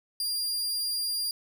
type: tone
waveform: sawtooth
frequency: 4797 Hz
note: D8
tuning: 36 cents sharp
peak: -25 dBFS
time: 0.2-1.31 s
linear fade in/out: 2 ms
effects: none